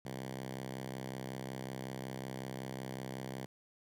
5% pulse tone with high-pass filter, 65.41 Hz, C2, in tune, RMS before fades -43 dBFS, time 0.05-3.46 s, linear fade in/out 5 ms, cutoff 140 Hz, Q 2.2, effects none

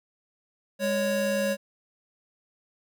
square tone pair together, 204.3 / 554.4 Hz, G#3 / C#5, -28 / 0 cents, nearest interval octave + perfect fourth, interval 1728 cents, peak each -30 / -26 dBFS, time 0.79-1.57 s, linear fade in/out 50 ms, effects none

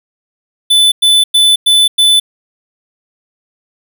square tone bursts, 3501 Hz, A7, 9 cents flat, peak -6 dBFS, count 5, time 0.7-2.2 s, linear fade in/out 10 ms, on 220 ms, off 100 ms, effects none

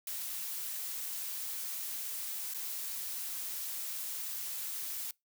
blue noise with dropouts, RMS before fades -39 dBFS, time 0.07-5.11 s, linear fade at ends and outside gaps 2 ms, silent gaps 2.538-2.545 s, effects noise-tail reverb RT60 0.2 s tail -25 dB re dry

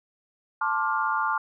sine chord, D minor seventh, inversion second, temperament just, 881 / 1057.2 / 1174.7 / 1409.6 Hz, A5 / C6 / D6 / F6, +2 / +18 / 0 / +16 cents, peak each -28 / -30 / -28 / -28 dBFS, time 0.61-1.38 s, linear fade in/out 5 ms, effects none

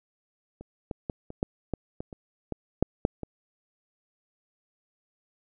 clicks, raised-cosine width 2 ms, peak -29 / -19 / -17 / -26 / -12 / -15 / -21 / -27 / -18 / -7 / -8 / -21 dBFS, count 12, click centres 0.61 / 0.912 / 1.098 / 1.304 / 1.429 / 1.737 / 2.005 / 2.128 / 2.523 / 2.826 / 3.051 / 3.233 s, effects none

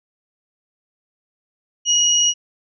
sine tone pair together, 2900 / 5768 Hz, F#7 / F#8, -35 / -45 cents, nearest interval octave, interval 1190 cents, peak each -16 dBFS, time 1.85-2.34 s, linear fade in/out 50 ms, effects none

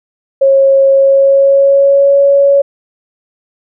sine tone with pitch glide, 544 to 559.3 Hz, C#5 to C#5, -33 to +15 cents, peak -4 dBFS, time 0.41-2.62 s, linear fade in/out 10 ms, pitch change +48 cents, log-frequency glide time 0.9-2.18 s, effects none

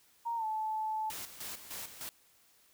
sine tone with pitch glide, 932.3 to 869.9 Hz, A#5 to A5, 0 to -20 cents, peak -32 dBFS, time 0.25-1.11 s, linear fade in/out 20 ms, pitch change -120 cents, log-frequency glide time 0.36-0.45 s
white noise with tremolo, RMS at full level -42 dBFS, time 1.1-2.09 s, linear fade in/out 0 ms, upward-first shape square, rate 3.3 Hz, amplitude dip 65%
effects white hiss -66 dBFS RMS until 2.73 s

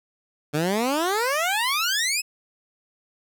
15% pulse exponential sweep, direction up, 143.2 to 2637 Hz, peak -15 dBFS, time 0.53-2.22 s, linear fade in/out 20 ms, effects none

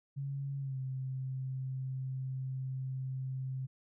sine tone with pitch glide, 138.59 to 131.34 Hz, C#3 to C3, 0 to +7 cents, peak -35 dBFS, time 0.16-3.67 s, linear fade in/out 20 ms, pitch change -93 cents, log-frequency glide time 0.59-0.78 s, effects none

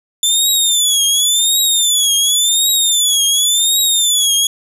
20% pulse tone with vibrato, 3520 Hz, A7, in tune, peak -5 dBFS, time 0.23-4.47 s, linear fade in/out 2 ms, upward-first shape triangle, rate 0.91 Hz, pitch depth 150 cents each way, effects none

